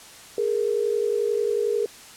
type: tone pair together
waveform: sine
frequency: 415.3 / 466.5 Hz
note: G#4 / A#4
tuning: 0 / +1 cents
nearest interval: major second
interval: 201 cents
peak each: -23 / -24 dBFS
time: 0.38-1.86 s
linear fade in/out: 2 ms
effects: white hiss -45 dBFS RMS until 2.16 s + low-pass 10000 Hz 12 dB/octave